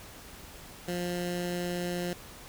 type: tone with notch filter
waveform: 15% pulse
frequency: 176.4 Hz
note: F3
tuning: 18 cents sharp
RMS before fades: -33 dBFS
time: 0.88-2.13 s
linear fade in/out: 2 ms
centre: 1000 Hz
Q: 1.3
effects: pink hiss -48 dBFS RMS until 2.48 s